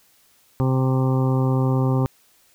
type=harmonic tone; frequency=130.81 Hz; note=C3; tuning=in tune; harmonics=1 / 2 / 3 / 4 / 6 / 7 / 8 / 9; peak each=-18 / -24 / -28 / -30 / -34 / -35 / -36 / -37 dBFS; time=0.6-2.06 s; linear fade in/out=0 ms; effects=white hiss -58 dBFS RMS until 2.54 s